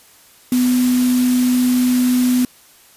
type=tone in noise; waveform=sine; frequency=249.8 Hz; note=B3; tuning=20 cents sharp; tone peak=-12 dBFS; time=0.52-2.45 s; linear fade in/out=2 ms; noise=white; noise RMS=-27 dBFS; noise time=0.52-2.45 s; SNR=+12 dB; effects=white hiss -48 dBFS RMS until 2.96 s + resampled to 32000 Hz